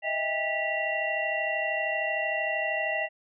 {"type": "tone cluster", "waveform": "sine", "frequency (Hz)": [628, 661, 795, 1957, 2755], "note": ["D#5", "E5", "G5", "B6", "F7"], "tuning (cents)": [16, 5, 24, -16, -24], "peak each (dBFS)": [-32, -36, -35, -30, -33], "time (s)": [0.02, 3.09], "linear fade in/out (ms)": 50, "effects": []}